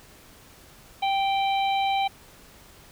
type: harmonic tone with a mistuned harmonic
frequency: 784 Hz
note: G5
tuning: in tune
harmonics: 1 / 3 / 4 / 5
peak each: -22 / -32 / -34 / -36 dBFS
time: 1.02-2.08 s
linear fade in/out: 10 ms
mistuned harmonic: 4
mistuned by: -16 cents
effects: pink hiss -51 dBFS RMS until 2.91 s